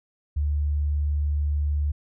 sine tone, 73.42 Hz, D2, in tune, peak -21 dBFS, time 0.36-1.92 s, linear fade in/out 10 ms, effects none

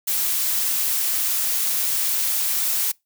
blue noise, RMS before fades -22 dBFS, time 0.07-2.92 s, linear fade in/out 10 ms, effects noise-tail reverb RT60 0.2 s tail -25 dB re dry

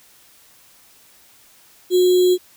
sine tone with sample-and-hold, 362.9 Hz, F#4, 34 cents flat, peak -11 dBFS, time 1.9-2.38 s, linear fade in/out 50 ms, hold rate 3675 Hz, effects white hiss -51 dBFS RMS until 2.56 s

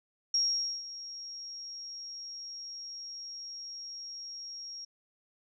sine tone with ADSR envelope, 5588 Hz, F8, in tune, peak -24 dBFS, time 0.34-4.85 s, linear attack 4 ms, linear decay 480 ms, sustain -16 dB, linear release 7 ms, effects none

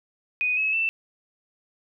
sine tone with pitch steps, 2489 / 2575 / 2665 Hz, D#7 / E7 / E7, 0 / -41 / +18 cents, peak -21 dBFS, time 0.41-0.89 s, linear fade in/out 0 ms, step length 160 ms, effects none

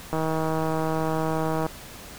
click train, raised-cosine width 1 ms, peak -13 dBFS, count 245, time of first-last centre 0.13-1.665 s, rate 159 Hz, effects pink hiss -42 dBFS RMS until 2.18 s

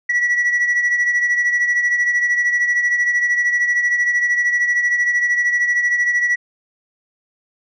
sine beating tone pair, 1940 / 1953 Hz, B6 / B6, -31 / -20 cents, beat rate 13 Hz, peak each -13 / -20 dBFS, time 0.09-6.36 s, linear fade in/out 10 ms, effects tanh soft clip ceiling -12 dBFS

